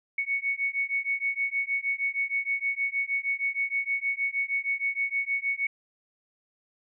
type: beating tone pair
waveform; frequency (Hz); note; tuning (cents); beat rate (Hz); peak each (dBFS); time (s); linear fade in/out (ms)
sine; 2217 / 2223.4; C#7 / C#7; 0 / +5; 6.4; -29; 0.18-5.67; 5
effects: none

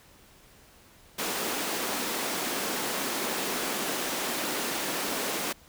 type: high-pass noise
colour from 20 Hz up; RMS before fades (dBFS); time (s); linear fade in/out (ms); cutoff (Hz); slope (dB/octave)
pink; -31; 1.18-5.53; 10; 220; 24
effects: pink hiss -56 dBFS RMS until 5.68 s

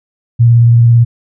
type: tone with vibrato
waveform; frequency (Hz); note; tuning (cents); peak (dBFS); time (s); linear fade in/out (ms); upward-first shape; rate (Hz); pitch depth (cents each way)
sine; 117.7; A#2; +17; -3; 0.39-1.05; 20; square; 18; 18
effects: none

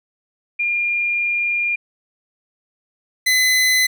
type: tone pair in turn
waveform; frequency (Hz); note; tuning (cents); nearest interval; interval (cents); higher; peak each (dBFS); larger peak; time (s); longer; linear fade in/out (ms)
sine / sawtooth; 2408 / 2025; D7 / B6; +43 / +43; minor third; 300; first; -17 / -10; second; 0.59-1.76 / 3.26-3.87; first; 10
effects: none

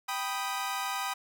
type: chord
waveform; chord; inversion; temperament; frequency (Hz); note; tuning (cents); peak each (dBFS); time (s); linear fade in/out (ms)
sawtooth; G augmented; none; equal; 784 / 987.8 / 1244.5; G5 / B5 / D#6; 0 / 0 / 0; -32; 0.08-1.14; 10
effects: none

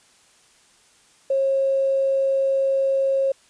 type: tone with tanh clipping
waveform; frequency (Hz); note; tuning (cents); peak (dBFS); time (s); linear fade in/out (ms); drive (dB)
triangle; 541; C#5; -42; -17; 1.3-3.32; 5; 3
effects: white hiss -56 dBFS RMS until 3.49 s + resampled to 22050 Hz

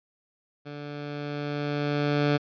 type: tone with level ramp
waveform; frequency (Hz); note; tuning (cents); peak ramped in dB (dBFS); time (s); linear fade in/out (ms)
15% pulse; 145.9; D3; -11; -31 to -14; 0.65-2.38; 20
effects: resampled to 11025 Hz

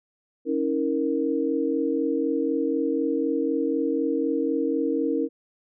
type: chord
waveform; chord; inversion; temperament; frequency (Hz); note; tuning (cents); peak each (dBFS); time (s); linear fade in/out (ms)
sine; A# diminished; first; equal with one note detuned; 277.2 / 321.2 / 466.2; C#4 / E4 / A#4; 0 / -45 / 0; -26; 0.45-5.29; 50
effects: none

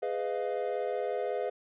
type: chord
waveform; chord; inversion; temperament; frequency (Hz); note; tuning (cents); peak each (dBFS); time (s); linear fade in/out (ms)
triangle; F half-diminished seventh; first; equal with one note detuned; 415.3 / 500.8 / 622.3 / 698.5; Ab4 / Cb5 / Eb5 / F5; 0 / +24 / 0 / 0; -33 / -32 / -35 / -35; 0.02-1.5; 10
effects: resampled to 8000 Hz

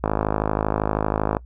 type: click train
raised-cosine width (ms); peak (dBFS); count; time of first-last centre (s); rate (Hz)
1; -6; 71; 0.04-1.368; 52.7
effects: noise-tail reverb RT60 0.1 s tail -23 dB re dry + added 60 Hz sine -39 dBFS peak until 1.45 s

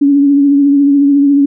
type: tone with vibrato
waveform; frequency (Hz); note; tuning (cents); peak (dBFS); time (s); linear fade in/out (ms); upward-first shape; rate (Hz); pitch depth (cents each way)
sine; 282.2; C#4; +31; -5; 0.01-1.46; 10; triangle; 14; 39
effects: none

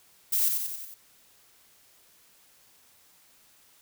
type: noise with echo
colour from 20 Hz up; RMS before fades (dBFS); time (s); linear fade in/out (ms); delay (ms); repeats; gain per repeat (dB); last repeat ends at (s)
violet; -25; 0.32-0.49; 10; 91; 5; -4; 0.945
effects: white hiss -60 dBFS RMS until 3.81 s

